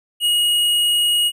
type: tone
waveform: square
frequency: 2886 Hz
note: F#7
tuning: 44 cents flat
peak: -15 dBFS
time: 0.2-1.32 s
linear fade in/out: 50 ms
effects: none